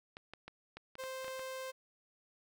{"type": "clicks", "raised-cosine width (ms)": 0.3, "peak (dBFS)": -31, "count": 9, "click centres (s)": [0.169, 0.336, 0.48, 0.77, 0.954, 1.038, 1.245, 1.281, 1.394]}
{"type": "tone", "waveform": "sawtooth", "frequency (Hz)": 523, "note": "C5", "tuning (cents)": -1, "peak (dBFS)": -37, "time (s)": [0.98, 1.72], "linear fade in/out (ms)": 20}
{"effects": []}